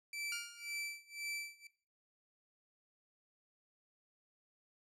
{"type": "tone with tremolo", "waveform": "sawtooth", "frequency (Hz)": 2326, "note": "D7", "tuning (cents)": -17, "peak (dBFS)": -35, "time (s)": [0.13, 1.67], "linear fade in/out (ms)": 2, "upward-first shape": "sine", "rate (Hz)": 1.9, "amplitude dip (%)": 95}
{"type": "tone with exponential decay", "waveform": "10% pulse", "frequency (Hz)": 1411, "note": "F6", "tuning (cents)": 17, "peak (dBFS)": -32, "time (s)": [0.32, 0.97], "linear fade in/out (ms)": 2, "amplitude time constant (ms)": 140}
{"effects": ["noise-tail reverb RT60 0.4 s tail -18 dB re dry", "low-pass 11000 Hz 12 dB/octave"]}